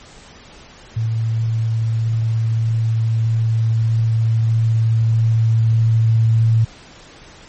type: tone with level ramp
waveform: sine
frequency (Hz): 112.7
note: A2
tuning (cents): +42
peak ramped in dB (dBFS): -16 to -10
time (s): 0.96-6.65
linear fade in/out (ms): 10
effects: pink hiss -42 dBFS RMS until 7.48 s + MP3 32 kbps